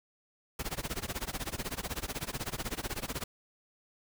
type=noise with tremolo; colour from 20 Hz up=pink; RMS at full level=-34 dBFS; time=0.59-3.24 s; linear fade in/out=5 ms; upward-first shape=sine; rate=16 Hz; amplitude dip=95%; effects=none